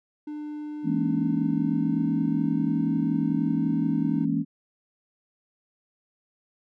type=tone with pitch glide; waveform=triangle; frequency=299.3 to 308.4 Hz; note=D4 to D#4; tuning=+33 to -15 cents; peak=-30 dBFS; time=0.27-4.25 s; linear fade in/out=5 ms; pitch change=+52 cents; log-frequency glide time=0.63-2.6 s
type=chord; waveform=sine; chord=A# half-diminished seventh; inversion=second; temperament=equal; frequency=164.81 / 207.7 / 233.1 / 277.2 Hz; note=E3 / G#3 / A#3 / C#4; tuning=0 / 0 / 0 / 0 cents; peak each=-28 / -30 / -28 / -26 dBFS; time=0.83-4.45 s; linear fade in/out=50 ms
effects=none